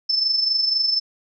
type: tone with amplitude modulation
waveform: sine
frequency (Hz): 5274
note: E8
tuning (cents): 0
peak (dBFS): -15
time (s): 0.09-1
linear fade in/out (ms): 10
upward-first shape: sine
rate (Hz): 24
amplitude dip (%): 55
effects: none